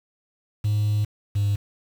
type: tone pair in turn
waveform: triangle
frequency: 105 / 101.78 Hz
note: G#2 / G#2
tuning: +19 / -34 cents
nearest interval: minor second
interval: 53 cents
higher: first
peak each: -16 dBFS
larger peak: neither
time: 0.64-1.05 / 1.35-1.56 s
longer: first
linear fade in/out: 10 ms
effects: tanh soft clip ceiling -15 dBFS + 7-bit